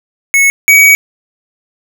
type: tone pair in turn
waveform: square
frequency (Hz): 2200 / 2262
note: C#7 / C#7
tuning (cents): -14 / +34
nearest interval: unison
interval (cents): 48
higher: second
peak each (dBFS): -6 / -3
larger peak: second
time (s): 0.34-0.5 / 0.68-0.95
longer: second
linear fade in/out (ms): 0
effects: none